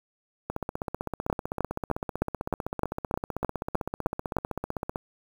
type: two click trains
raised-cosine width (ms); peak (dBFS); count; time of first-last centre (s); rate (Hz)
1; -16 / -10; 71 / 11; 0.5-4.959 / 1.3-4.367; 15.7 / 3.26
effects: 7-bit